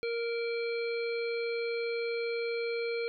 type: harmonic tone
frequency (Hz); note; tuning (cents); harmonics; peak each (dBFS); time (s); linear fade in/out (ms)
466.2; A#4; 0; 1 / 3 / 5 / 7 / 9; -31 / -45 / -39 / -53 / -45; 0.03-3.08; 0
effects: none